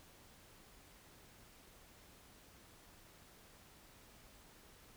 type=silence; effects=pink hiss -62 dBFS RMS until 4.96 s